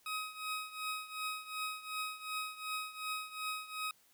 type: tone with tremolo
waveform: 20% pulse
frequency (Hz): 1264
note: D#6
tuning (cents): +27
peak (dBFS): -30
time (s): 0.06-3.91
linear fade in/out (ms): 2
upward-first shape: triangle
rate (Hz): 2.7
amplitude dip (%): 85
effects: white hiss -68 dBFS RMS until 4.13 s